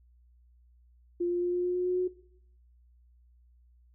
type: tone with pitch steps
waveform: sine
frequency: 349.2 / 351.4 / 353.7 / 355.9 / 358.2 / 360.5 / 362.8 / 365.1 Hz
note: F4 / F4 / F4 / F4 / F4 / F#4 / F#4 / F#4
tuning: 0 / +11 / +22 / +33 / +44 / -45 / -34 / -23 cents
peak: -26 dBFS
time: 1.2-2.08 s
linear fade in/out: 10 ms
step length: 110 ms
effects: noise-tail reverb RT60 0.7 s tail -18 dB re dry + added 60 Hz sine -58 dBFS peak until 3.94 s